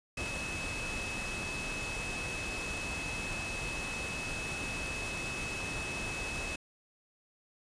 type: tone in noise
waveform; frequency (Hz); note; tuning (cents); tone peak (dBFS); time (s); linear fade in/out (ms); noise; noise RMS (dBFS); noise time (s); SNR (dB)
sine; 2584; E7; -35; -38; 0.17-6.56; 5; pink; -39; 0.17-6.56; -2
effects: resampled to 22050 Hz